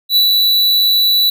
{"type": "tone with ADSR envelope", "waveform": "square", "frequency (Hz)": 3951, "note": "B7", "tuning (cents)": 0, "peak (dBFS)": -8, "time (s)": [0.09, 1.3], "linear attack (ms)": 71, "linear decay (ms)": 100, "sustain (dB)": -2, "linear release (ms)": 6, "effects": []}